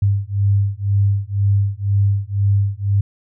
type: beating tone pair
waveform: sine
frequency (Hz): 99 / 101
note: G2 / G#2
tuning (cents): +18 / -48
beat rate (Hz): 2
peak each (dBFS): -17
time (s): 0.02-3.01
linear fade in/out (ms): 5
effects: none

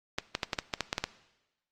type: clicks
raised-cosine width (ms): 0.2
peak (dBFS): -11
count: 10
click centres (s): 0.185 / 0.351 / 0.432 / 0.532 / 0.588 / 0.738 / 0.807 / 0.929 / 0.981 / 1.04
effects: noise-tail reverb RT60 1.0 s tail -17 dB re dry + Opus 32 kbps

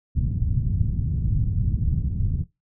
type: low-pass noise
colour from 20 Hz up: white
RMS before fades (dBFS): -23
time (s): 0.15-2.44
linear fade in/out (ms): 20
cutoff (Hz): 140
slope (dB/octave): 24
effects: noise-tail reverb RT60 0.2 s tail -18 dB re dry

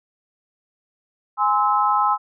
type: chord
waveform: sine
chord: Ab augmented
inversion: none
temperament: just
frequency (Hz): 830.6 / 1038.3 / 1297.8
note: Ab5 / C6 / E6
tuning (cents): 0 / -14 / -27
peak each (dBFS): -20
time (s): 1.37-2.18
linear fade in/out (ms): 50
effects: none

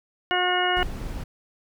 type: harmonic tone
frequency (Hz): 361.3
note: F#4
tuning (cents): -41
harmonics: 1 / 2 / 3 / 4 / 5 / 6 / 8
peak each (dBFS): -28 / -25 / -31 / -27 / -30 / -33 / -27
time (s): 0.31-0.83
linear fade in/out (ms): 0
type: noise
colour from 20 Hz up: brown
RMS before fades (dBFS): -31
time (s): 0.76-1.24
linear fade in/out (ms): 10
effects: none

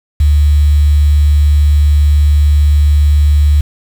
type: tone with quantisation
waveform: sine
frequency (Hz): 73.5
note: D2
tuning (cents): +2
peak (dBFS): -5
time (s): 0.2-3.61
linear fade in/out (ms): 5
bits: 5
effects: none

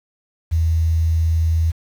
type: tone with quantisation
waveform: sine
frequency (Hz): 81.4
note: E2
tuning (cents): -21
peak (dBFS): -14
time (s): 0.51-1.72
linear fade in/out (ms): 20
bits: 7
effects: none

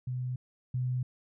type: tone pair in turn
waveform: sine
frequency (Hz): 126.2 / 126.2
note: B2 / B2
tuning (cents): +38 / +38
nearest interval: unison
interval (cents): 0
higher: neither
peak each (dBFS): -31 / -28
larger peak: second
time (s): 0.07-0.36 / 0.74-1.03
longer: neither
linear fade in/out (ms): 5
effects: none

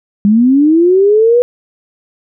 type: linear sweep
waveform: sine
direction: up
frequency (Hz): 198.1 to 493.9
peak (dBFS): -5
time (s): 0.25-1.42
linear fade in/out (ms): 0
effects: none

